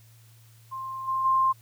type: tone with level steps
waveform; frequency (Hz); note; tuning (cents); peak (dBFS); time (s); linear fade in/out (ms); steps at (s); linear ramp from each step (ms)
sine; 1055; C6; +14; -32 / -24 / -19; 0.71-1.53; 20; 1.07 / 1.24; 20
effects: added 113 Hz sine -52 dBFS peak until 1.61 s + white hiss -60 dBFS RMS until 1.61 s